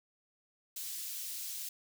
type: high-pass noise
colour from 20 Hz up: white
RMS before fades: -41 dBFS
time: 0.76-1.69 s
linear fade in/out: 5 ms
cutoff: 3700 Hz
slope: 12 dB/octave
effects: none